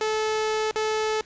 sawtooth tone with dropouts, 433.9 Hz, A4, 24 cents flat, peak -19 dBFS, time 0.01-1.21 s, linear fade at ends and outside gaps 1 ms, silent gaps 0.711-0.759 s, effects pink hiss -51 dBFS RMS until 1.25 s + resampled to 16000 Hz

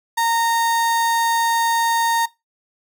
35% pulse tone, 923 Hz, A#5, 17 cents flat, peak -15 dBFS, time 0.17-2.26 s, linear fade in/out 10 ms, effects noise-tail reverb RT60 0.2 s tail -19 dB re dry

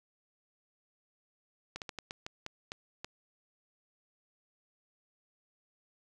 slowing click train, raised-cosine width 0.2 ms, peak -22 dBFS, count 9, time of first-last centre 1.76-3.045 s, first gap 58 ms, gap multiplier 1.28, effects none

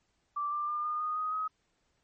sine tone with pitch steps, 1170 / 1185.6 / 1201.5 / 1217.6 / 1233.9 / 1250.4 / 1267.1 Hz, D6 / D6 / D6 / D#6 / D#6 / D#6 / D#6, -7 / +16 / +39 / -38 / -15 / +8 / +31 cents, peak -30 dBFS, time 0.36-1.48 s, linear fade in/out 10 ms, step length 160 ms, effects pink hiss -75 dBFS RMS until 2.03 s + MP3 32 kbps

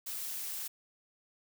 blue noise, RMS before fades -39 dBFS, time 0.06-0.68 s, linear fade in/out 10 ms, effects none

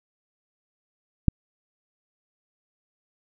click, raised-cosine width 5 ms, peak -4 dBFS, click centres 1.283 s, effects none

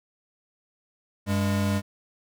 square tone pair together, 96.4 / 203.1 Hz, G2 / G#3, -28 / -38 cents, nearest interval octave + minor second, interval 1290 cents, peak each -26 dBFS, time 1.26-1.82 s, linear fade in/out 50 ms, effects none

